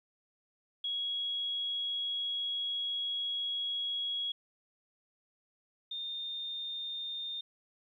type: tone pair in turn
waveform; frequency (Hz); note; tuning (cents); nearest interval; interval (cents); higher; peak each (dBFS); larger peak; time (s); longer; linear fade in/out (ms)
sine; 3322 / 3636; G#7 / A#7; 0 / -44; major second; 156; second; -32 / -36; first; 0.84-4.32 / 5.91-7.41; first; 5
effects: 12-bit